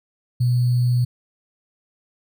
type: tone with sample-and-hold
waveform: sine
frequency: 123 Hz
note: B2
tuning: 7 cents flat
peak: -15 dBFS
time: 0.4-1.05 s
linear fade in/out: 10 ms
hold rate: 4410 Hz
effects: none